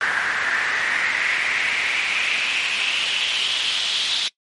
pink noise with band-pass filter sweep, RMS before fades -22 dBFS, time 0.01-4.28 s, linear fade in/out 0 ms, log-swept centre 1600 to 3600 Hz, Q 4.7, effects noise-tail reverb RT60 0.1 s tail -21 dB re dry + MP3 48 kbps

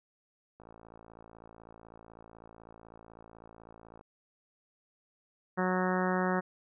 click train, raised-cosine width 1 ms, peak -38 dBFS, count 192, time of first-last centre 0.6-4.011 s, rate 56 Hz
harmonic tone, 183.9 Hz, F#3, 10 cents flat, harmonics 1 / 2 / 3 / 4 / 5 / 6 / 7 / 8 / 9 / 10, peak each -31 / -34 / -36 / -37 / -38 / -39 / -39 / -40 / -41 / -41 dBFS, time 5.57-6.41 s, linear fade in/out 20 ms
effects none

